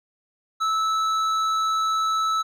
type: tone with hard clipping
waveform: triangle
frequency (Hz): 1308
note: E6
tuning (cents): -14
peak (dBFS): -22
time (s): 0.6-2.43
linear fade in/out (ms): 20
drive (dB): 12
effects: none